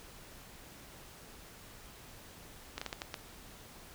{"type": "slowing click train", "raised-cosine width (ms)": 0.2, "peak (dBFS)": -20, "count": 6, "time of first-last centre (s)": [2.78, 3.142], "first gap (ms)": 35, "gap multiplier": 1.37, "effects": ["pink hiss -53 dBFS RMS until 3.94 s"]}